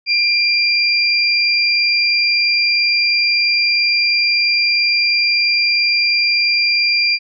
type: tone pair together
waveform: sine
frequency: 2383 / 4777 Hz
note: D7 / D8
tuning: +25 / +29 cents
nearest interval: octave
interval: 1204 cents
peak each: -15 dBFS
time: 0.06-7.19 s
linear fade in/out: 50 ms
effects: none